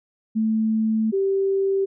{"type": "tone pair in turn", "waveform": "sine", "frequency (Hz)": [220, 389.7], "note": ["A3", "G4"], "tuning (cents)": [0, -10], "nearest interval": "minor seventh", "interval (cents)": 990, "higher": "second", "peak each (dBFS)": -18, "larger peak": "neither", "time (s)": [[0.35, 1.12], [1.12, 1.86]], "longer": "first", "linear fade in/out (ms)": 20, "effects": []}